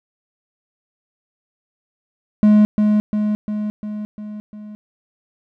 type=tone with echo; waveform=triangle; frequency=210.8 Hz; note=G#3; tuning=26 cents sharp; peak=-6 dBFS; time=2.43-2.65 s; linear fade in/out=0 ms; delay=350 ms; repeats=6; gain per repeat=-4 dB; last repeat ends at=4.75 s; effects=none